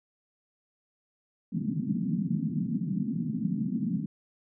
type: band-pass noise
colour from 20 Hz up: pink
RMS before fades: -30 dBFS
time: 1.52-4.06 s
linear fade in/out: 2 ms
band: 150 to 260 Hz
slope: 48 dB/octave
effects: none